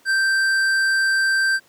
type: tone with tanh clipping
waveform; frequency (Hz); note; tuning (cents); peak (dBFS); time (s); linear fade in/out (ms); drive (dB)
triangle; 1566; G6; -2; -18; 0.05-1.6; 50; 16
effects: pink hiss -55 dBFS RMS until 1.68 s + high-pass 200 Hz 12 dB/octave